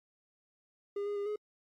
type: tone with pitch steps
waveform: triangle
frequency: 404.8 / 410.8 / 404.6 / 420.5 Hz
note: G#4 / G#4 / G#4 / G#4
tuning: -44 / -19 / -45 / +22 cents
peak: -31 dBFS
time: 0.96-1.36 s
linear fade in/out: 5 ms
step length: 100 ms
effects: AAC 48 kbps